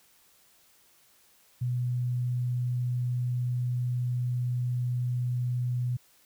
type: tone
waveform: sine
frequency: 123.47 Hz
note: B2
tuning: in tune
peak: -26 dBFS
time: 1.61-5.97 s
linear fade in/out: 10 ms
effects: white hiss -62 dBFS RMS until 6.25 s